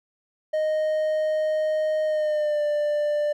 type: tone with pitch glide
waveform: triangle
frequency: 620 to 592.7 Hz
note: D#5 to D5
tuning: -6 to +16 cents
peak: -19 dBFS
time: 0.53-3.33 s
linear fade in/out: 10 ms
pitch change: -78 cents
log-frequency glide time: 2.05-2.62 s
effects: none